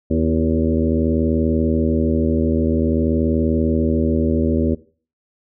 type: harmonic tone with a mistuned harmonic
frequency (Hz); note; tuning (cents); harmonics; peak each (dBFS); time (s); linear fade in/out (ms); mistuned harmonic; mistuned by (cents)
80.5; E2; -41; 1 / 2 / 3 / 4 / 5 / 6 / 7; -21 / -26 / -19 / -23 / -25 / -28 / -27; 0.1-4.75; 10; 5; -32
effects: noise-tail reverb RT60 0.4 s tail -18 dB re dry